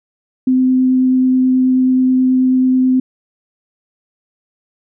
sine tone with vibrato, 257.1 Hz, C4, 30 cents flat, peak -9 dBFS, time 0.47-3 s, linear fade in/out 5 ms, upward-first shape triangle, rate 9.3 Hz, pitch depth 8 cents each way, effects none

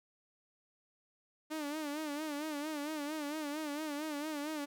sawtooth tone with vibrato, 300 Hz, D4, 37 cents sharp, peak -33 dBFS, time 1.5-4.66 s, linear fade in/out 20 ms, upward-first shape sine, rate 4.4 Hz, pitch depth 89 cents each way, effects none

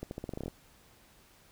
accelerating click train, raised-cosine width 2 ms, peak -24 dBFS, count 11, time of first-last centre 0.03-0.481 s, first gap 81 ms, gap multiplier 0.86, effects pink hiss -61 dBFS RMS until 1.51 s

